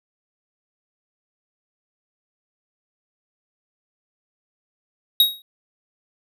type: tone with exponential decay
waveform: square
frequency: 3790 Hz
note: A#7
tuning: 28 cents sharp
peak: -9 dBFS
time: 5.2-5.42 s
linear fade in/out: 2 ms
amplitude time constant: 46 ms
effects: none